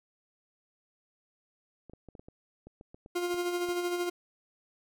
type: clicks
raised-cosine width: 2 ms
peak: -35 dBFS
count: 12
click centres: 1.897 / 1.935 / 2.087 / 2.152 / 2.195 / 2.285 / 2.67 / 2.811 / 2.945 / 3.061 / 3.343 / 3.688 s
type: tone with tremolo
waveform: 40% pulse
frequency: 352.3 Hz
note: F4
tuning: 15 cents sharp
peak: -27 dBFS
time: 3.15-4.1 s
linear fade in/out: 10 ms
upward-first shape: sine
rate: 13 Hz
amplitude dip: 45%
effects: none